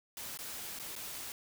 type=noise with dropouts; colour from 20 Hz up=white; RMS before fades=-43 dBFS; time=0.17-1.32 s; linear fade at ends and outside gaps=1 ms; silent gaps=0.374-0.389 / 0.789-0.797 / 0.954-0.962 s; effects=none